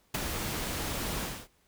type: noise with ADSR envelope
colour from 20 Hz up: pink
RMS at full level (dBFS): -28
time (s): 0.14-1.48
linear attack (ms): 7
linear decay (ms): 18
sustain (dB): -6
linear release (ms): 260
effects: pink hiss -68 dBFS RMS until 1.67 s